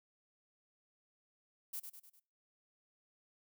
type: noise with echo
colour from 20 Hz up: violet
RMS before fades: -42 dBFS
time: 1.73-1.8 s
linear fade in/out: 10 ms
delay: 100 ms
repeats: 4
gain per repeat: -6 dB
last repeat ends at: 2.2 s
effects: noise-tail reverb RT60 0.4 s tail -22 dB re dry